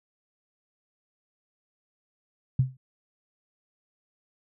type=tone with exponential decay; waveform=sine; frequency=130 Hz; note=C3; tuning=11 cents flat; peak=-15 dBFS; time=2.59-2.77 s; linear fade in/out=5 ms; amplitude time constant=37 ms; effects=none